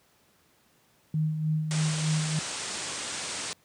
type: tone with tremolo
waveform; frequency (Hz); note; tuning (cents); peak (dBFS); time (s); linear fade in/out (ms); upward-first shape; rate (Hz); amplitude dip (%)
sine; 155.56; D#3; 0; -22; 1.14-2.39; 2; sine; 3.3; 50
type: low-pass noise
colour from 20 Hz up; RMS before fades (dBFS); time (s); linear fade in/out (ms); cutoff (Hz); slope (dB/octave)
white; -35; 1.71-3.53; 0; 9200; 96
effects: pink hiss -64 dBFS RMS until 3.64 s + high-pass 100 Hz 12 dB/octave